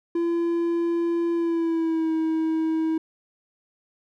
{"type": "tone with pitch glide", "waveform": "triangle", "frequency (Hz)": [339.3, 320.3], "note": ["F4", "E4"], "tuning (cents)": [-50, -50], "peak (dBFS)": -19, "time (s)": [0.15, 2.98], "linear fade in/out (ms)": 5, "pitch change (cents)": -100, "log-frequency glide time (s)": [1.33, 2.12], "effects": []}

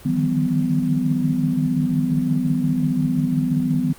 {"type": "tone cluster", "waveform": "sine", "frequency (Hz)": [151.5, 157.2, 172.2, 193.8, 250.9], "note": ["D#3", "D#3", "F3", "G3", "B3"], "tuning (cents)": [-46, 18, -24, -20, 28], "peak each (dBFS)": [-27, -23, -26, -26, -20], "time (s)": [0.05, 3.93], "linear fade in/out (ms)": 10, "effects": ["pink hiss -44 dBFS RMS until 3.98 s", "Opus 32 kbps"]}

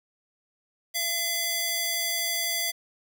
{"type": "tone with high-pass filter", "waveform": "square", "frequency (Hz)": 678, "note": "E5", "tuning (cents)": 49, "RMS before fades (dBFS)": -28, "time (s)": [0.94, 2.72], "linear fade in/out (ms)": 20, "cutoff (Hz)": 2800, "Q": 0.54, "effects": []}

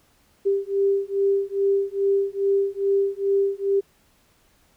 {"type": "beating tone pair", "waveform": "sine", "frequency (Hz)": [394.1, 396.5], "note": ["G4", "G4"], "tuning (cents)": [9, 20], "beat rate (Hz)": 2.4, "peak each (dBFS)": -22, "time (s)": [0.45, 3.81], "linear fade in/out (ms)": 20, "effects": ["pink hiss -61 dBFS RMS until 4.76 s"]}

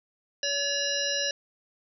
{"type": "harmonic tone", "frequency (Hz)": 568, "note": "C#5", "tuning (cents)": 42, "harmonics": [1, 3, 5, 7, 9, 10], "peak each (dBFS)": [-33, -33, -33, -33, -33, -33], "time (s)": [0.43, 1.31], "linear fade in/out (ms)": 2, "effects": []}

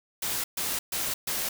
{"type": "noise bursts", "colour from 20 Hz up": "white", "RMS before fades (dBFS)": -30, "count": 4, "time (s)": [0.22, 1.49], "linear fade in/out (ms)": 5, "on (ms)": 220, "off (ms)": 130, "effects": []}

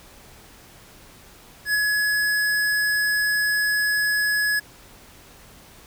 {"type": "tone with ADSR envelope", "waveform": "square", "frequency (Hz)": 1690, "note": "G#6", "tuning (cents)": 30, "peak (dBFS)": -18, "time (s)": [1.65, 4.6], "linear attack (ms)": 89, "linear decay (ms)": 21, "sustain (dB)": -2, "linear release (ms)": 14, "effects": ["pink hiss -48 dBFS RMS until 5.86 s"]}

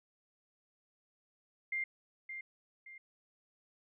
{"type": "tone with echo", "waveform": "sine", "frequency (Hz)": 2100, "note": "C7", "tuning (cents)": 6, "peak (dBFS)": -33, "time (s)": [1.72, 1.84], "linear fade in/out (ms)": 5, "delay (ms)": 570, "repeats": 2, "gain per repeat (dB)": -8, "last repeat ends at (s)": 2.98, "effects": []}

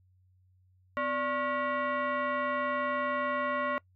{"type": "tone with frequency modulation", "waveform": "sine", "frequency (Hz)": 253.8, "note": "B3", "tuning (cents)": 47, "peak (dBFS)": -28, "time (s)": [0.97, 3.78], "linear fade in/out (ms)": 0, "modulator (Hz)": 839, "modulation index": 1.9, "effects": ["noise-tail reverb RT60 0.1 s tail -24 dB re dry", "added 92 Hz sine -62 dBFS peak until 3.95 s"]}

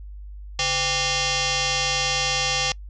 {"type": "tone with frequency modulation", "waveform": "sine", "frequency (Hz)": 1165, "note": "D6", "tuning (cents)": -14, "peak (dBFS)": -20, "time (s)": [0.59, 2.72], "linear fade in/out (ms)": 2, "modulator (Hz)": 653, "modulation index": 7.8, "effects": ["noise-tail reverb RT60 0.1 s tail -26 dB re dry", "added 50 Hz sine -35 dBFS peak until 2.89 s"]}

